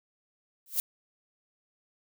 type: noise with exponential growth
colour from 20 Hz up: violet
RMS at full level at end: -23 dBFS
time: 0.66-0.8 s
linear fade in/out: 1 ms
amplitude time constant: 30 ms
effects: none